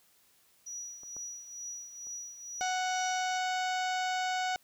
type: tone with tremolo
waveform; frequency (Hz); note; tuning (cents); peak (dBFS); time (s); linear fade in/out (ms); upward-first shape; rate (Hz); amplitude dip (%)
sine; 5830; F#8; -26; -37; 0.66-3.38; 10; triangle; 2.2; 70
type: clicks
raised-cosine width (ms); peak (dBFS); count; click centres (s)
1; -42 / -37 / -47; 3; 1.034 / 1.166 / 2.07
type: harmonic tone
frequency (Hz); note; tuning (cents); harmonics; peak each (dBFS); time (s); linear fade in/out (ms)
740; F#5; 0; 1 / 2 / 3 / 4 / 5 / 6 / 7 / 8 / 9 / 10; -31 / -37 / -41 / -43 / -45 / -47 / -48 / -49 / -50 / -51; 2.61-4.56; 0
effects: white hiss -66 dBFS RMS until 4.63 s